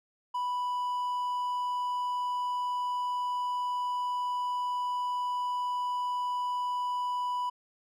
triangle tone, 987.8 Hz, B5, in tune, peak -27 dBFS, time 0.34-7.5 s, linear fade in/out 10 ms, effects none

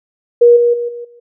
sine tone with level steps, 477.1 Hz, A#4, 40 cents sharp, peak -3 / -8 / -16 / -24 / -39 dBFS, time 0.41-1.2 s, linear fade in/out 10 ms, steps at 0.56 / 0.73 / 0.88 / 1.04 s, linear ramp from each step 10 ms, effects none

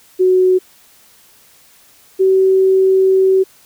sine tone pair in turn, 370 / 380.4 Hz, F#4 / F#4, 0 / +48 cents, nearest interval unison, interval 48 cents, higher second, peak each -8 dBFS, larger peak neither, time 0.19-0.59 / 2.19-3.44 s, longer second, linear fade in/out 20 ms, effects white hiss -48 dBFS RMS until 3.65 s

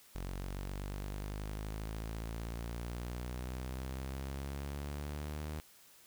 sawtooth exponential sweep, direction up, 45.63 to 76.9 Hz, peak -35 dBFS, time 0.15-5.6 s, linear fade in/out 0 ms, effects white hiss -61 dBFS RMS until 6.06 s

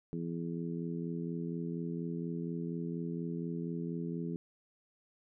harmonic tone, 84.2 Hz, E2, 37 cents sharp, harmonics 2 / 3 / 4 / 5, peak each -37 / -41 / -43 / -45 dBFS, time 0.13-4.36 s, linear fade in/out 0 ms, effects none

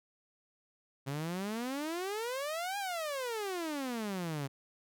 sawtooth exponential two-way sweep, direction up then down, 133.2 to 823 to 133.2 Hz, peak -31 dBFS, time 1.06-4.48 s, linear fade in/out 20 ms, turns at 2.78 s, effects none

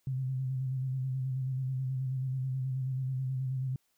sine tone with vibrato, 130.81 Hz, C3, in tune, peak -30 dBFS, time 0.07-3.76 s, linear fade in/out 2 ms, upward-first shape square, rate 9.3 Hz, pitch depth 32 cents each way, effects white hiss -75 dBFS RMS until 3.97 s

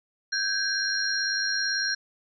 sine tone cluster, 1543 / 1641 / 4193 / 5590 Hz, G6 / G#6 / C8 / F8, -28 / -21 / +3 / +1 cents, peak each -30 dBFS, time 0.32-1.95 s, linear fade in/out 10 ms, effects none

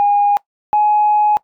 sine tone pair in turn, 817 / 840.5 Hz, G#5 / G#5, -29 / +20 cents, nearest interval unison, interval 49 cents, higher second, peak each -9 dBFS, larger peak neither, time 0-0.37 / 0.73-1.37 s, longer second, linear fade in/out 0 ms, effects noise-tail reverb RT60 0.1 s tail -22 dB re dry + tanh soft clip ceiling -5 dBFS

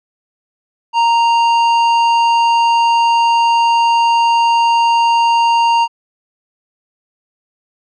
triangle tone with tanh clipping, 930 Hz, A#5, 4 cents flat, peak -11 dBFS, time 0.93-5.88 s, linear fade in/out 50 ms, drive 17 dB, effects low-pass 6000 Hz 12 dB/octave

